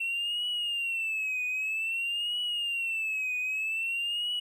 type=tone with vibrato; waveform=triangle; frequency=2700 Hz; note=E7; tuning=41 cents sharp; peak=-26 dBFS; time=0-4.4 s; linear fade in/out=10 ms; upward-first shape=triangle; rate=0.52 Hz; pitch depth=150 cents each way; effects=tanh soft clip ceiling -24 dBFS